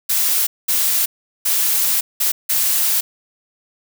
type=noise bursts at uneven times; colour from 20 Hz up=blue; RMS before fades=-17 dBFS; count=5; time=0.09-0.47 / 0.68-1.06 / 1.45-2.01 / 2.2-2.32 / 2.49-3.01 s; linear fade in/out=10 ms; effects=none